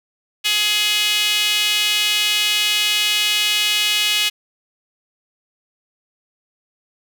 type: tone with high-pass filter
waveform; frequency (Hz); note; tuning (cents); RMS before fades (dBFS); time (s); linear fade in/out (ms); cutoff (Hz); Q
sawtooth; 420; G#4; +19; -18; 0.44-4.3; 20; 2900; 3.2
effects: none